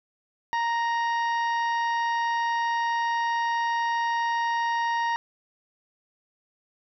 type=harmonic tone with a mistuned harmonic; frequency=932.3 Hz; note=A#5; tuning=in tune; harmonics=1 / 2 / 3 / 4 / 5 / 6; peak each=-24 / -30 / -42 / -44 / -48 / -46 dBFS; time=0.53-5.16 s; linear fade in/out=0 ms; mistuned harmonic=3; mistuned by=+27 cents; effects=none